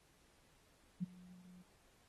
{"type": "tone with ADSR envelope", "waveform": "sine", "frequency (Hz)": 180.6, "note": "F#3", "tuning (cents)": -42, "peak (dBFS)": -33, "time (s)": [1, 1.64], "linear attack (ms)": 32, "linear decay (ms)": 16, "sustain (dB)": -23, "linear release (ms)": 30, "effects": ["pink hiss -71 dBFS RMS until 2.08 s", "AAC 32 kbps"]}